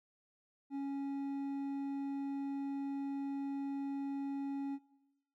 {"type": "tone with hard clipping", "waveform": "triangle", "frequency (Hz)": 277.2, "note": "C#4", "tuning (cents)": 0, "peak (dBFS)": -38, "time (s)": [0.7, 4.79], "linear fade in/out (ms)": 50, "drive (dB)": 9, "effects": ["noise-tail reverb RT60 0.9 s tail -19 dB re dry"]}